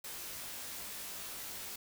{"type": "noise with comb filter", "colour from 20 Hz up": "white", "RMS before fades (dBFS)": -44, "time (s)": [0.04, 1.76], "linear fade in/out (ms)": 5, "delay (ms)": 18, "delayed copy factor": -0.7, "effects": []}